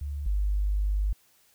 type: tone pair in turn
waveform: sine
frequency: 71.6 / 50.17 Hz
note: D2 / G1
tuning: -43 / +41 cents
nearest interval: tritone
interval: 616 cents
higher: first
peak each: -30 / -23 dBFS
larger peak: second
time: 0.01-0.26 / 0.26-1.13 s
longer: second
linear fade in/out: 5 ms
effects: white hiss -63 dBFS RMS until 1.54 s